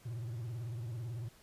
triangle tone with vibrato, 116.54 Hz, A#2, in tune, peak -36 dBFS, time 0.05-1.29 s, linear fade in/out 10 ms, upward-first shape triangle, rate 18 Hz, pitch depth 180 cents each way, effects pink hiss -62 dBFS RMS until 1.42 s + resampled to 32000 Hz

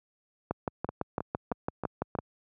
two click trains, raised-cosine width 1 ms, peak -19 / -15 dBFS, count 5 / 11, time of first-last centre 0.89-2.152 / 0.51-2.188 s, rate 3.17 / 5.96 Hz, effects high-pass 80 Hz 12 dB/octave

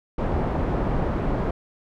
pink low-pass noise, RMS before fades -24 dBFS, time 0.18-1.51 s, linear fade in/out 5 ms, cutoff 870 Hz, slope 12 dB/octave, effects none

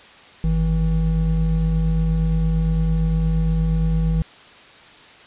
triangle tone pair together, 51.01 / 161.7 Hz, G#1 / E3, -30 / -33 cents, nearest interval octave + minor sixth, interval 1997 cents, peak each -17 / -17 dBFS, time 0.44-4.22 s, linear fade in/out 0 ms, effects white hiss -45 dBFS RMS until 5.26 s + resampled to 8000 Hz

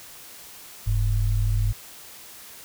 sine tone pair together, 43.66 / 103.83 Hz, F1 / G#2, 0 / 0 cents, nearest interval octave + minor third, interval 1500 cents, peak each -22 dBFS, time 0.86-1.73 s, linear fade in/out 20 ms, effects white hiss -44 dBFS RMS until 2.64 s

